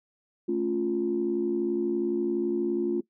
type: chord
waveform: sine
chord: A augmented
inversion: none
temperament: equal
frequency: 220 / 277.2 / 349.2 Hz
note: A3 / C#4 / E#4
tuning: 0 / 0 / 0 cents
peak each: -31 / -31 / -25 dBFS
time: 0.48-3.01 s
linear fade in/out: 10 ms
effects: noise-tail reverb RT60 0.1 s tail -18 dB re dry + tanh soft clip ceiling -16 dBFS